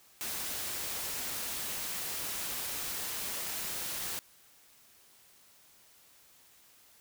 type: noise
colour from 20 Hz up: white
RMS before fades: -37 dBFS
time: 0.21-4.19 s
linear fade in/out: 0 ms
effects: white hiss -61 dBFS RMS until 7 s